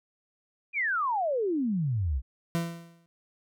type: exponential sweep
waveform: sine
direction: down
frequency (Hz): 2489 to 58.27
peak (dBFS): -25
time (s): 0.73-2.22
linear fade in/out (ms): 50
type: tone with exponential decay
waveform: 40% pulse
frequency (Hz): 168.6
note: E3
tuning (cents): +39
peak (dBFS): -23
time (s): 2.55-3.06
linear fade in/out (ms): 0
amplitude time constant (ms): 110
effects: none